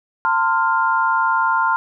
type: tone cluster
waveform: sine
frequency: 900 / 1040 / 1399 Hz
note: A5 / C6 / F6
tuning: +39 / -11 / +3 cents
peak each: -19 dBFS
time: 0.25-1.76 s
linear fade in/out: 0 ms
effects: none